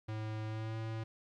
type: tone with pitch glide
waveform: square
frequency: 108.7 to 111.56 Hz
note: A2 to A2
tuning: -21 to +24 cents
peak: -38 dBFS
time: 0.08-1.04 s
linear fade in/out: 10 ms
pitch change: +45 cents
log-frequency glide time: 0.46-0.77 s
effects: low-pass 4000 Hz 12 dB/octave + 13-bit